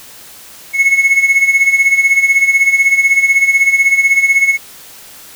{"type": "tone with tremolo", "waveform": "triangle", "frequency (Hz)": 2191, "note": "C#7", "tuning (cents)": -21, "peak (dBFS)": -3, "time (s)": [0.73, 4.58], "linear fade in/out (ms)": 50, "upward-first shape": "sine", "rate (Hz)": 16, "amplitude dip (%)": 70, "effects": ["white hiss -36 dBFS RMS until 5.35 s"]}